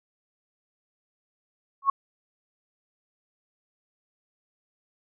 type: tone with exponential growth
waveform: sine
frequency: 1100 Hz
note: C#6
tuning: 14 cents flat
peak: -13 dBFS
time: 1.82-1.9 s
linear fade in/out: 5 ms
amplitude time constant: 16 ms
effects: none